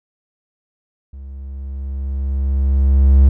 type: tone with level ramp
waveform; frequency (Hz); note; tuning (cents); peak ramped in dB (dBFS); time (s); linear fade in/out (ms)
triangle; 67.8; C#2; -38; -29 to -3; 1.13-3.29; 5
effects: none